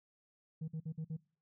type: tone bursts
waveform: sine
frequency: 158.5 Hz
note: D#3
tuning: 32 cents sharp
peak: -35 dBFS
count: 5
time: 0.61-1.169 s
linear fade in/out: 10 ms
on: 71 ms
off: 51 ms
effects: noise-tail reverb RT60 0.4 s tail -23 dB re dry + tanh soft clip ceiling -36 dBFS